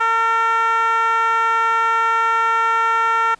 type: tone with band-pass filter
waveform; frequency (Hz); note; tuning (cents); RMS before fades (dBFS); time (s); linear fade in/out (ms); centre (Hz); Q
10% pulse; 454.9; A#4; -42; -17; 0-3.35; 10; 1200; 3.9
effects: pink hiss -52 dBFS RMS until 3.39 s + resampled to 22050 Hz